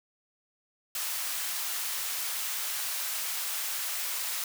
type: high-pass noise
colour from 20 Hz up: white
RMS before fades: -33 dBFS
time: 0.95-4.44 s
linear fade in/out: 2 ms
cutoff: 890 Hz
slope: 12 dB/octave
effects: none